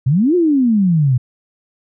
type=exponential two-way sweep; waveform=sine; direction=up then down; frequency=120 to 367.4 to 120 Hz; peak=-10 dBFS; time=0.06-1.18 s; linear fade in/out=10 ms; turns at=0.35 s; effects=none